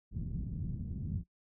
white low-pass noise, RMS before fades -38 dBFS, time 0.11-1.24 s, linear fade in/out 50 ms, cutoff 180 Hz, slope 24 dB/octave, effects noise-tail reverb RT60 0.1 s tail -19 dB re dry

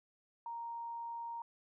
sine tone, 932.3 Hz, A#5, in tune, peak -40 dBFS, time 0.46-1.42 s, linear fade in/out 2 ms, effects none

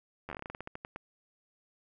slowing click train, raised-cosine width 0.5 ms, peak -25 dBFS, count 16, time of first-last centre 0.29-0.961 s, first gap 11 ms, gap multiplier 1.18, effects none

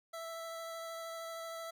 25% pulse tone with vibrato, 660 Hz, E5, 2 cents sharp, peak -38 dBFS, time 0.13-1.71 s, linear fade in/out 10 ms, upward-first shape sine, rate 13 Hz, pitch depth 10 cents each way, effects none

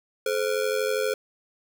square ring-modulated tone, 475.9 Hz, A#4, 36 cents sharp, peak -21 dBFS, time 0.26-1.14 s, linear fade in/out 2 ms, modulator 46.2 Hz, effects 10-bit

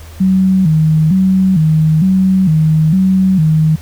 sine tone with vibrato, 172 Hz, F3, 26 cents flat, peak -7 dBFS, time 0.2-3.76 s, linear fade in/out 10 ms, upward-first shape square, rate 1.1 Hz, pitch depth 160 cents each way, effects added 80 Hz sine -30 dBFS peak until 3.81 s + pink hiss -39 dBFS RMS until 3.81 s

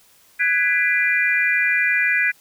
sine chord, G# half-diminished seventh, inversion third, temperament just, 1495.1 / 1661.2 / 1993.5 / 2392 Hz, F#6 / G#6 / B6 / D7, +18 / 0 / +16 / +31 cents, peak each -25 / -21 / -20 / -21 dBFS, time 0.39-2.32 s, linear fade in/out 20 ms, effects white hiss -54 dBFS RMS until 2.4 s

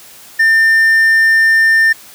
triangle tone, 1800 Hz, A6, 39 cents sharp, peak -5 dBFS, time 0.39-1.93 s, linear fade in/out 10 ms, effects white hiss -38 dBFS RMS until 2.14 s + high-pass 100 Hz 12 dB/octave

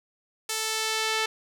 sawtooth tone with band-pass filter sweep, 440 Hz, A4, in tune, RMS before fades -28 dBFS, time 0.49-1.26 s, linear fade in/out 5 ms, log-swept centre 7400 to 3100 Hz, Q 0.73, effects none

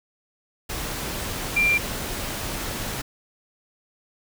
sine tone in noise, 2375 Hz, D7, 19 cents sharp, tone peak -17 dBFS, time 1.56-1.78 s, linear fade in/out 10 ms, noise pink, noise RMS -30 dBFS, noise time 0.69-3.02 s, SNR +10 dB, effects none

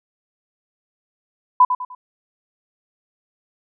sine tone with echo, 1000 Hz, B5, 21 cents sharp, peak -7 dBFS, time 1.6-1.65 s, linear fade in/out 5 ms, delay 100 ms, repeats 3, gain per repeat -9 dB, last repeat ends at 1.95 s, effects none

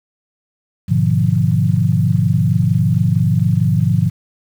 sine chord, G# diminished seventh, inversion none, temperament equal with one note detuned, 103.83 / 123.47 / 150.18 / 174.61 Hz, G#2 / B2 / D3 / F3, 0 / 0 / +39 / 0 cents, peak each -17 dBFS, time 0.88-4.1 s, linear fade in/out 20 ms, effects 7-bit

